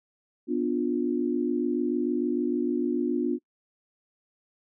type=chord; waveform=sine; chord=B diminished; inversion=none; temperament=equal with one note detuned; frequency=246.9 / 293.7 / 353.1 Hz; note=B3 / D4 / F4; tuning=0 / 0 / +19 cents; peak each=-28 dBFS; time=0.47-3.39 s; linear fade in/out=50 ms; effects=noise-tail reverb RT60 0.1 s tail -23 dB re dry